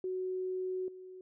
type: tone with level steps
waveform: sine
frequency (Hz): 371.1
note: F#4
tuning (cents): +5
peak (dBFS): -33 / -46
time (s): 0.04-1.21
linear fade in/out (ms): 2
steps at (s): 0.88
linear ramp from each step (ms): 2
effects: none